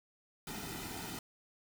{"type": "noise with comb filter", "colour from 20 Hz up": "pink", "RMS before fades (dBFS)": -43, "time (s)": [0.47, 1.19], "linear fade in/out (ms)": 2, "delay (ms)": 1.8, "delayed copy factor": -0.7, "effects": []}